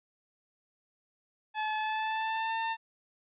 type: tone with pitch glide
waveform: sawtooth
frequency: 861 to 902.2 Hz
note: A5 to A5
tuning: -38 to +43 cents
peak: -26 dBFS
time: 1.54-2.77 s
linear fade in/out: 50 ms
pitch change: +81 cents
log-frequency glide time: 1.77-2.6 s
effects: resampled to 8000 Hz